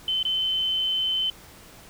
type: tone with dropouts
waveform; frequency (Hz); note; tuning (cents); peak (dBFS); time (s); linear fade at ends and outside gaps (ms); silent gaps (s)
sine; 3063; G7; -41; -22; 0.08-1.3; 2; 0.229-0.251
effects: pink hiss -48 dBFS RMS until 1.89 s